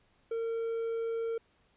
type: tone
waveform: triangle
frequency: 456.9 Hz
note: A#4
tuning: 35 cents flat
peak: -29 dBFS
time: 0.31-1.38 s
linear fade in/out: 5 ms
effects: pink hiss -69 dBFS RMS until 1.76 s + resampled to 8000 Hz